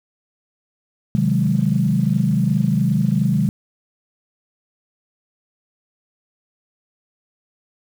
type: chord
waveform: sine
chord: Ab dominant seventh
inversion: first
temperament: equal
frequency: 130.81 / 155.56 / 185 / 207.7 Hz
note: C3 / Eb3 / Gb3 / Ab3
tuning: 0 / 0 / 0 / 0 cents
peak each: -20 dBFS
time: 1.15-3.49 s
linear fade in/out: 0 ms
effects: tanh soft clip ceiling -4 dBFS + 7-bit